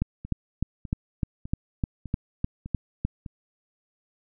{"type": "two click trains", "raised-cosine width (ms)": 5, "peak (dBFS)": [-24, -12], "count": [6, 11], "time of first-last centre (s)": [[0.25, 3.262], [0.02, 3.05]], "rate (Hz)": [1.66, 3.3], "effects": []}